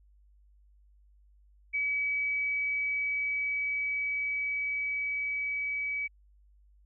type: tone with level ramp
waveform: sine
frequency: 2281 Hz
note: C#7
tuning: 49 cents sharp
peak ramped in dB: -27 to -30 dBFS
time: 1.73-6.08 s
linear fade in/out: 20 ms
effects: added 50 Hz sine -58 dBFS peak until 6.85 s

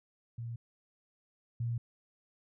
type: tone pair in turn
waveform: sine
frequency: 116.9 / 117.71 Hz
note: A#2 / A#2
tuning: +5 / +17 cents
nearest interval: unison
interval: 12 cents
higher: second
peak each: -37 / -31 dBFS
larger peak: second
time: 0.38-0.56 / 1.6-1.78 s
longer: neither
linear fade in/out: 5 ms
effects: none

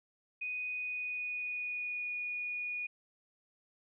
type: tone with pitch glide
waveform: sine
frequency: 2489 to 2455 Hz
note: D#7 to D#7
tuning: 0 to -24 cents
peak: -35 dBFS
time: 0.41-2.87 s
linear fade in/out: 10 ms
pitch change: -24 cents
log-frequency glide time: 0.69-2.13 s
effects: none

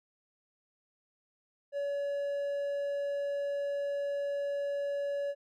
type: tone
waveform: triangle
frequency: 567 Hz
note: C#5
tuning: 39 cents sharp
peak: -29 dBFS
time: 1.72-5.35 s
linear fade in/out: 50 ms
effects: none

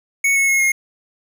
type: tone with pitch steps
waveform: square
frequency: 2217 / 2193 / 2169 / 2145 Hz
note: C#7 / C#7 / C#7 / C7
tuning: 0 / -19 / -38 / +42 cents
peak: -14 dBFS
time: 0.24-0.72 s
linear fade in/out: 5 ms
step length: 120 ms
effects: none

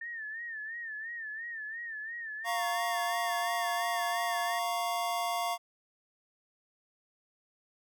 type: tone with vibrato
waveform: sine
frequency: 1800 Hz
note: A6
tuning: 39 cents sharp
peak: -37 dBFS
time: 0.01-4.59 s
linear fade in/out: 5 ms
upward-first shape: sine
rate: 2.9 Hz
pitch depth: 91 cents each way
type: chord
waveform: square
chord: Bb minor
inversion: second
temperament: equal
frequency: 698.5 / 932.3 / 1108.7 Hz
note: F5 / Bb5 / Db6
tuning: 0 / 0 / 0 cents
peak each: -33 / -38 / -37 dBFS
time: 2.44-5.58 s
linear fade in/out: 50 ms
effects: none

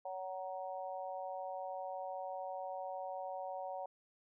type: harmonic tone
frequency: 187.1 Hz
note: F#3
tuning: 20 cents sharp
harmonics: 3 / 4 / 5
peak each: -44 / -43 / -48 dBFS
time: 0.05-3.86 s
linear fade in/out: 5 ms
effects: none

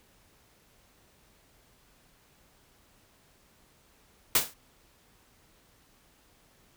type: noise with exponential decay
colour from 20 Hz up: white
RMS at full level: -18 dBFS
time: 4.35-4.54 s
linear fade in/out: 5 ms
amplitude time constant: 40 ms
effects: pink hiss -63 dBFS RMS until 6.76 s

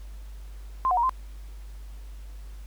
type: tone with pitch steps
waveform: sine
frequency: 1044 / 731 / 944 / 1037 Hz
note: C6 / F#5 / A#5 / C6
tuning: -4 / -21 / +22 / -16 cents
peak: -20 dBFS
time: 0.85-1.094 s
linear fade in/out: 0 ms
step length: 61 ms
effects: added 50 Hz sine -38 dBFS peak until 2.66 s + pink hiss -57 dBFS RMS until 2.66 s

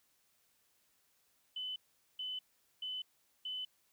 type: tone bursts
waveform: sine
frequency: 3018 Hz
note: F#7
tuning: 34 cents sharp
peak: -38 dBFS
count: 4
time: 1.56-3.65 s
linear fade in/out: 5 ms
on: 200 ms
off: 430 ms
effects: white hiss -74 dBFS RMS until 3.92 s

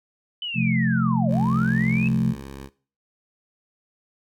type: linear two-way sweep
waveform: sine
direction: down then up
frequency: 3040 to 523.3 to 2634 Hz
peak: -27 dBFS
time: 0.42-2.08 s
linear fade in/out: 2 ms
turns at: 1.3 s
type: chord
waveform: sine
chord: F major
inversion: second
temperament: equal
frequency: 130.81 / 174.61 / 220 Hz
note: C3 / F3 / A3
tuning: 0 / 0 / 0 cents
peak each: -23 dBFS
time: 0.54-2.35 s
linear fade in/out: 50 ms
type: tone with vibrato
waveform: 10% pulse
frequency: 68.2 Hz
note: C#2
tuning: 28 cents flat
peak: -28 dBFS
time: 1.28-2.7 s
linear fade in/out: 50 ms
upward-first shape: square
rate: 18 Hz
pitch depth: 14 cents each way
effects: noise-tail reverb RT60 0.4 s tail -19 dB re dry

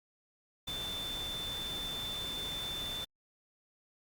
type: tone in noise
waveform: sine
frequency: 3539 Hz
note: A7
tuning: 9 cents sharp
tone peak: -37 dBFS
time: 0.67-3.05 s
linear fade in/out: 10 ms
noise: pink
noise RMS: -44 dBFS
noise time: 0.67-3.05 s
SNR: +4 dB
effects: Opus 48 kbps

